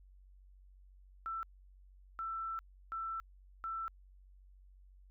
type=tone bursts at uneven times; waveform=sine; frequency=1333 Hz; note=E6; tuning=19 cents sharp; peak=-37 dBFS; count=4; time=1.26-1.43 / 2.19-2.59 / 2.92-3.2 / 3.64-3.88 s; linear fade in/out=0 ms; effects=added 47 Hz sine -57 dBFS peak until 5.1 s